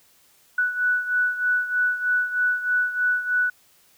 sine beating tone pair, 1480 / 1483.2 Hz, F#6 / F#6, 0 / +4 cents, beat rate 3.2 Hz, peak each -21 / -26 dBFS, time 0.58-3.5 s, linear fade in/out 5 ms, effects white hiss -58 dBFS RMS until 3.97 s

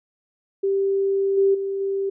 sine tone with level steps, 392 Hz, G4, in tune, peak -18 / -14 / -23 / -21 dBFS, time 0.63-2.1 s, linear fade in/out 10 ms, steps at 1.37 / 1.54 / 1.8 s, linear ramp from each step 10 ms, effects none

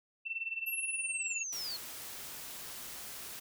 sine tone with tremolo, 2683 Hz, E7, 30 cents sharp, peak -32 dBFS, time 0.25-1.44 s, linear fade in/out 20 ms, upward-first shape sine, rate 19 Hz, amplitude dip 80%
sine linear sweep, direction down, 11790 to 4186 Hz, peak -37 dBFS, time 0.66-1.77 s, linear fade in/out 10 ms
white noise, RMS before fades -45 dBFS, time 1.52-3.4 s, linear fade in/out 10 ms
effects none

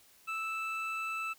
triangle tone pair together, 1314.7 / 2637 Hz, E6 / E7, -5 / 0 cents, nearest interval octave, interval 1205 cents, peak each -35 / -35 dBFS, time 0.27-1.34 s, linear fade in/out 20 ms, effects white hiss -62 dBFS RMS until 1.38 s

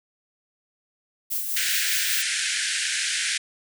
violet noise with tremolo, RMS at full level -26 dBFS, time 1.3-2.23 s, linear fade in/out 20 ms, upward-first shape sine, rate 5 Hz, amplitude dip 40%
pink band-pass noise, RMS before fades -26 dBFS, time 1.56-3.38 s, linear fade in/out 10 ms, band 1500 to 10000 Hz, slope 96 dB/octave
effects none

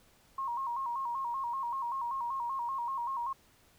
sine tone with vibrato, 1010 Hz, B5, 39 cents sharp, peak -32 dBFS, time 0.38-3.33 s, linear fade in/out 5 ms, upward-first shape square, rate 5.2 Hz, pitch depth 110 cents each way, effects pink hiss -64 dBFS RMS until 3.78 s

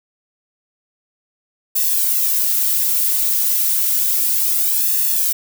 violet noise with flanger, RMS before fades -17 dBFS, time 1.75-5.33 s, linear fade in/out 10 ms, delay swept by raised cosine 1.1 to 3.5 ms, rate 0.31 Hz, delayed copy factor +0.9, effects none

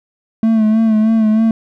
triangle tone with vibrato, 220 Hz, A3, in tune, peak -7 dBFS, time 0.43-1.51 s, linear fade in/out 2 ms, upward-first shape sine, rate 3.2 Hz, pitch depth 43 cents each way, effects none

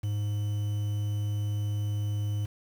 triangle tone with quantisation, 103.83 Hz, G#2, in tune, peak -25 dBFS, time 0.03-2.46 s, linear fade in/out 10 ms, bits 8, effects none

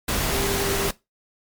sine tone in noise, 395.8 Hz, G4, 17 cents sharp, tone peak -27 dBFS, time 0.32-0.88 s, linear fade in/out 5 ms, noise pink, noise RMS -24 dBFS, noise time 0.08-0.91 s, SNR -6 dB, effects noise-tail reverb RT60 0.2 s tail -19 dB re dry + MP3 96 kbps

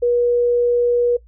sine tone, 482.1 Hz, B4, 42 cents flat, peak -13 dBFS, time 0.02-1.17 s, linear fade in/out 10 ms, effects noise-tail reverb RT60 0.1 s tail -19 dB re dry + added 57 Hz sine -44 dBFS peak until 1.27 s

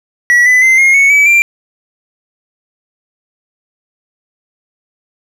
triangle tone with pitch steps, 1936 / 2002 / 2070 / 2141 / 2214 / 2289 / 2367 Hz, B6 / B6 / C7 / C7 / C#7 / D7 / D7, -35 / +23 / -19 / +39 / -3 / -45 / +13 cents, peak -3 dBFS, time 0.3-1.42 s, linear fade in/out 0 ms, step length 160 ms, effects none

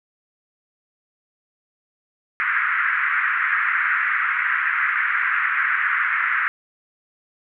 pink band-pass noise, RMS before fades -21 dBFS, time 2.4-6.48 s, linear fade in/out 0 ms, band 1300 to 2100 Hz, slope 48 dB/octave, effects none

